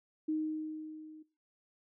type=tone with level ramp; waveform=sine; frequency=311.1 Hz; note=D#4; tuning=in tune; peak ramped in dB=-29 to -50 dBFS; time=0.28-1.23 s; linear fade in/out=10 ms; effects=noise-tail reverb RT60 0.3 s tail -18 dB re dry